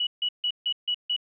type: tone bursts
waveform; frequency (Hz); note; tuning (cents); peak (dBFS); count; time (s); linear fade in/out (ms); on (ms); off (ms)
sine; 2935; F#7; -15; -23; 6; 0-1.164; 5; 69; 150
effects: none